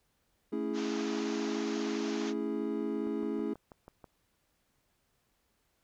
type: chord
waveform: triangle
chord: A major seventh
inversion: none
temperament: equal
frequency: 220 / 277.2 / 329.6 / 415.3 Hz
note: A3 / C#4 / E4 / G#4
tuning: 0 / 0 / 0 / 0 cents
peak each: -35 dBFS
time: 0.52-3.54 s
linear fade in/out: 10 ms
type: band-pass noise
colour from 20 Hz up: pink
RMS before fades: -44 dBFS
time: 0.73-2.34 s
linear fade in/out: 50 ms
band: 600 to 6800 Hz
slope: 96 dB/octave
type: click train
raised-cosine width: 1 ms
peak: -35 dBFS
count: 7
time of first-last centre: 3.07-4.042 s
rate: 6.17 Hz
effects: pink hiss -75 dBFS RMS until 5.83 s